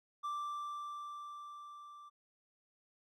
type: tone with level ramp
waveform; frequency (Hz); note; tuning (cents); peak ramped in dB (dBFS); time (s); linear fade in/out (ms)
triangle; 1174.7; D6; 0; -34 to -50; 0.23-2.1; 20
effects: none